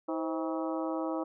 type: harmonic tone with a mistuned harmonic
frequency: 160.5 Hz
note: E3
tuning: 46 cents flat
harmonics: 2 / 3 / 4 / 5 / 6 / 7 / 8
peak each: -33 / -37 / -39 / -41 / -43 / -44 / -45 dBFS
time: 0.08-1.24 s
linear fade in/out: 10 ms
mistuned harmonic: 3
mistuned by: +140 cents
effects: none